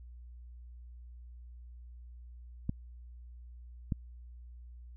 clicks, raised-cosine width 5 ms, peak -19 / -19 dBFS, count 2, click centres 2.694 / 3.922 s, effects added 60 Hz sine -47 dBFS peak until 4.96 s

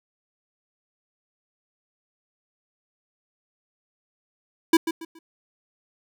square tone with echo, 328.2 Hz, E4, 8 cents flat, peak -13 dBFS, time 4.73-4.77 s, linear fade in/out 5 ms, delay 140 ms, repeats 3, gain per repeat -11 dB, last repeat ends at 5.19 s, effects none

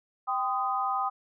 sine chord, C minor, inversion second, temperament equal with one note detuned, 784 / 1021.4 / 1244.5 Hz, G5 / C6 / Eb6, 0 / -42 / 0 cents, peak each -30 / -33 / -29 dBFS, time 0.27-1.1 s, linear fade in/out 20 ms, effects none

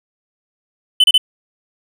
triangle tone bursts, 3024 Hz, F#7, 37 cents sharp, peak -5 dBFS, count 3, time 1-1.18 s, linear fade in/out 5 ms, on 40 ms, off 30 ms, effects none

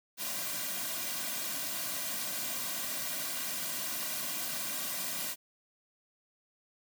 white noise with comb filter, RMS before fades -36 dBFS, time 0.17-5.36 s, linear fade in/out 50 ms, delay 2.3 ms, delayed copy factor -0.8, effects high-pass 150 Hz 12 dB/octave

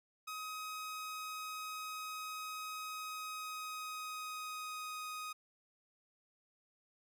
sawtooth tone with pitch glide, 1263 to 1249.9 Hz, D#6 to D#6, +26 to +7 cents, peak -38 dBFS, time 0.27-5.33 s, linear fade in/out 10 ms, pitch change -19 cents, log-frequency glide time 2.81-5.1 s, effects none

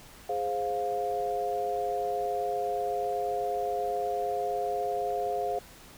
sine chord, F minor, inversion first, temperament equal with one note detuned, 415.3 / 523.3 / 703.7 Hz, Ab4 / C5 / F5, 0 / 0 / +13 cents, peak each -33 / -34 / -30 dBFS, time 0.29-5.59 s, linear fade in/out 5 ms, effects pink hiss -51 dBFS RMS until 5.97 s

